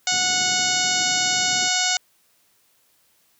harmonic tone, 734 Hz, F#5, 14 cents flat, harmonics 1 / 2 / 3 / 4 / 5 / 6 / 7 / 8 / 9 / 10, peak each -28 / -28 / -28 / -28 / -28 / -28 / -28 / -28 / -28 / -28 dBFS, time 0.07-1.97 s, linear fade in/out 2 ms
white band-pass noise, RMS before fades -40 dBFS, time 0.12-1.68 s, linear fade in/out 2 ms, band 110 to 380 Hz, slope 24 dB/octave
effects white hiss -62 dBFS RMS until 3.39 s + high-pass 60 Hz 12 dB/octave

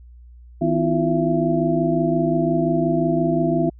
sine tone cluster, 159.7 / 254.8 / 324.3 / 350 / 672 Hz, D#3 / C4 / E4 / F4 / E5, +45 / -46 / -28 / +4 / +33 cents, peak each -23 dBFS, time 0.61-3.7 s, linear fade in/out 10 ms, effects added 60 Hz sine -41 dBFS peak until 3.79 s

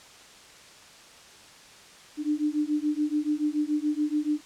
sine beating tone pair, 296.3 / 303.3 Hz, D4 / D#4, +15 / -44 cents, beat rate 7 Hz, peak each -27 dBFS, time 2.17-4.41 s, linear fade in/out 50 ms, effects white hiss -50 dBFS RMS until 4.45 s + low-pass 7000 Hz 12 dB/octave

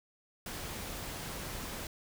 pink noise, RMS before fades -41 dBFS, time 0.46-1.87 s, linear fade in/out 2 ms, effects none

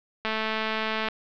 click train, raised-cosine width 0.3 ms, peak -12 dBFS, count 184, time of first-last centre 0.25-1.086 s, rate 219 Hz, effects low-pass 4000 Hz 12 dB/octave

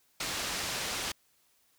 white low-pass noise, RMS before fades -35 dBFS, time 0.2-1.12 s, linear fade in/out 5 ms, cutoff 5900 Hz, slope 12 dB/octave, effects white hiss -69 dBFS RMS until 1.78 s

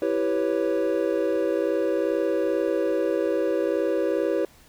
triangle chord, C# half-diminished seventh, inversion first, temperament equal, 329.6 / 392 / 493.9 / 554.4 Hz, E4 / G4 / B4 / C#5, 0 / 0 / 0 / 0 cents, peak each -25 dBFS, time 0.02-4.45 s, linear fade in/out 2 ms, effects pink hiss -54 dBFS RMS until 4.68 s

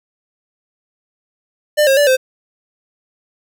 square tone with pitch steps, 598 / 539 / 581 / 519 Hz, D5 / C#5 / D5 / C5, +31 / -49 / -19 / -14 cents, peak -10 dBFS, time 1.77-2.17 s, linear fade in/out 20 ms, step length 100 ms, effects none

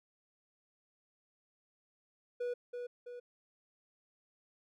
triangle tone with echo, 487.4 Hz, B4, 23 cents flat, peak -32 dBFS, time 2.4-2.54 s, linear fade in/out 10 ms, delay 330 ms, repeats 2, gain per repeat -5 dB, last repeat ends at 3.2 s, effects none

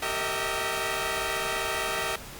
10% pulse tone cluster, 388.5 / 456.9 / 624 / 649 Hz, G4 / A#4 / D#5 / E5, -16 / -35 / +5 / -27 cents, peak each -25 dBFS, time 0.02-2.16 s, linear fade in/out 5 ms, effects pink hiss -42 dBFS RMS until 2.39 s + Opus 48 kbps

